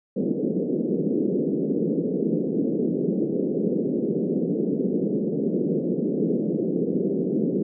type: band-pass noise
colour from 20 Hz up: pink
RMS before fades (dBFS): -24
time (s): 0.16-7.63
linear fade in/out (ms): 10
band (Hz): 170 to 480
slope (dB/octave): 48
effects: none